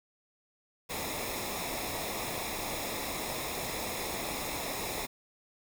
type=noise with comb filter; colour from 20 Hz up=pink; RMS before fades=-36 dBFS; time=0.89-5.07 s; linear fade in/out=20 ms; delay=0.66 ms; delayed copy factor=-0.65; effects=none